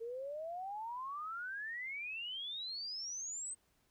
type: exponential sweep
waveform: sine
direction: up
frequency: 448.3 to 8372 Hz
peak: -40 dBFS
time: 0-3.55 s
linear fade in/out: 20 ms
effects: pink hiss -75 dBFS RMS until 3.9 s